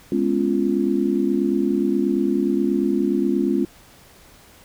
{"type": "chord", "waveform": "sine", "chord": "C# dominant seventh", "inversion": "second", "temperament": "just", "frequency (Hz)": [207.9, 249.5, 277.2, 346.5], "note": ["G#3", "B3", "C#4", "E#4"], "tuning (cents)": [2, 18, 0, -14], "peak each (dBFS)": [-23, -25, -22, -22], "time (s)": [0.12, 3.65], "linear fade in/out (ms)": 2, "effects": ["pink hiss -49 dBFS RMS until 4.64 s"]}